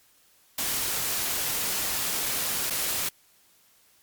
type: noise with dropouts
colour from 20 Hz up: white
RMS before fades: -28 dBFS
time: 0.58-3.09 s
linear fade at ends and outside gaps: 5 ms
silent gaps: 2.701-2.705 s
effects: white hiss -61 dBFS RMS until 4.02 s + MP3 96 kbps